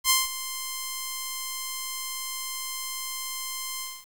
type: tone with ADSR envelope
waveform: 5% pulse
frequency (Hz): 1046.5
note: C6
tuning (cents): 0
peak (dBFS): -5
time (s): 0.04-4.06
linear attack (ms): 59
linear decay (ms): 180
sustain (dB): -14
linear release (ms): 250
effects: 7-bit